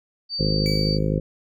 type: tone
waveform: sine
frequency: 4607 Hz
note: D8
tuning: 34 cents flat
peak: -25 dBFS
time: 0.29-0.99 s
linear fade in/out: 50 ms
type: harmonic tone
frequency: 52 Hz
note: G#1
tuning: 3 cents sharp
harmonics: 1 / 2 / 3 / 4 / 5 / 6 / 7 / 8 / 9 / 10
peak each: -27 / -29 / -23 / -29 / -31 / -33 / -33 / -33 / -33 / -30 dBFS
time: 0.39-1.2 s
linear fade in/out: 10 ms
type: tone with exponential decay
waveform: sawtooth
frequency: 2289 Hz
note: D7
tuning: 45 cents flat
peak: -26 dBFS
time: 0.66-1.17 s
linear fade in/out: 0 ms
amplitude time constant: 110 ms
effects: none